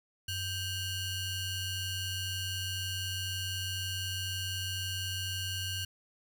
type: ring-modulated tone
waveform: sawtooth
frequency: 1474 Hz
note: F#6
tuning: 7 cents flat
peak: -27 dBFS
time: 0.28-5.85 s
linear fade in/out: 5 ms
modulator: 1380 Hz
effects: 10-bit